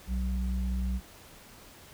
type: tone pair together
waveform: sine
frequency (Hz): 61.74 / 188.9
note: B1 / F#3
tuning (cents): 0 / +36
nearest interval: octave + perfect fifth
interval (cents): 1936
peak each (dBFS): -28 / -35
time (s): 0.07-1.01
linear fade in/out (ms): 50
effects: pink hiss -52 dBFS RMS until 1.93 s